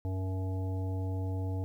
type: harmonic tone with a mistuned harmonic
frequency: 94.3 Hz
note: F#2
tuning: 33 cents sharp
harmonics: 1 / 3 / 5 / 7 / 9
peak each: -31 / -41 / -45 / -48 / -50 dBFS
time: 0.05-1.64 s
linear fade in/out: 0 ms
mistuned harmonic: 5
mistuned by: -15 cents
effects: 11-bit